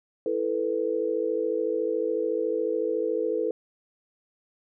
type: chord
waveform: sine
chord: E suspended fourth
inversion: none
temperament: equal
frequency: 329.6 / 440 / 493.9 Hz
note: E4 / A4 / B4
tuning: 0 / 0 / 0 cents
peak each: -31 / -27 / -28 dBFS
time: 0.26-3.51 s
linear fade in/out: 2 ms
effects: none